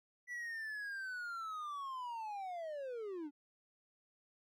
triangle linear sweep, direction down, 1975.5 to 277.2 Hz, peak -39 dBFS, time 0.27-3.31 s, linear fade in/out 50 ms, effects none

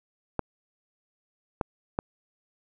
clicks, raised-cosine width 1 ms, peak -12 dBFS, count 3, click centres 0.393 / 1.612 / 1.989 s, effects none

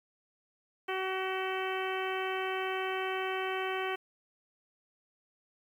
harmonic tone with a mistuned harmonic, 377.9 Hz, F#4, 37 cents sharp, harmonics 1 / 2 / 3 / 4 / 5 / 6 / 7 / 8, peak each -35 / -38 / -40 / -41 / -42 / -43 / -43 / -44 dBFS, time 0.88-3.96 s, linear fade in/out 10 ms, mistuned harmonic 8, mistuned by +29 cents, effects 10-bit

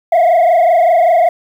sine tone with frequency modulation, 684 Hz, F5, 36 cents flat, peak -4 dBFS, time 0.12-1.29 s, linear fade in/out 5 ms, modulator 25.2 Hz, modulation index 1.6, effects tanh soft clip ceiling -6 dBFS + 7-bit

